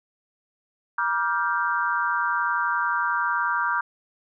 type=chord; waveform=sine; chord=G minor seventh; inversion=first; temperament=equal with one note detuned; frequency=955.8 / 1174.7 / 1396.9 / 1568 Hz; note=Bb5 / D6 / F6 / G6; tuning=+43 / 0 / 0 / 0 cents; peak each=-27 dBFS; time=0.98-3.81 s; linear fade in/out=5 ms; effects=none